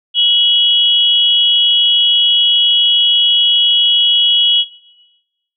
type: tone pair together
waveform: sine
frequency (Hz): 2933 / 3320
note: F#7 / G#7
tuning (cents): -16 / -1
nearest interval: major second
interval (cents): 215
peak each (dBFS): -11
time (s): 0.14-4.65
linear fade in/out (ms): 50
effects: noise-tail reverb RT60 1.0 s tail -17 dB re dry